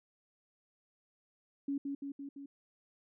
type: tone with echo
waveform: sine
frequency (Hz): 279.6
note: C#4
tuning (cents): +15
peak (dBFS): -32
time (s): 1.68-1.78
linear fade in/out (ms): 5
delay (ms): 170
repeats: 4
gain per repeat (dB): -3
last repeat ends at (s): 2.46
effects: none